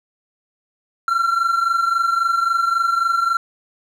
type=tone pair together; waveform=triangle; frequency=1358.3 / 1382 Hz; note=F6 / F6; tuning=-49 / -19 cents; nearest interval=unison; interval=30 cents; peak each=-15 / -20 dBFS; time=1.08-3.37 s; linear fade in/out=2 ms; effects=none